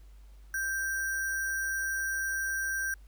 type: tone with sample-and-hold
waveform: sine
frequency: 1572 Hz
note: G6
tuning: 4 cents sharp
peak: -29 dBFS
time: 0.54-2.94 s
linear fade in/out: 2 ms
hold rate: 7350 Hz
effects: added 50 Hz sine -49 dBFS peak until 3.07 s + pink hiss -67 dBFS RMS until 3.07 s